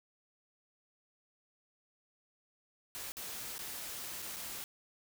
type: noise with dropouts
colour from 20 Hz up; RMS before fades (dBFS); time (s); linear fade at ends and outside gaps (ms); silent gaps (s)
white; -43; 2.95-4.64; 0; 3.12-3.169 / 3.581-3.591 / 4.22-4.224 / 4.362-4.366
effects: none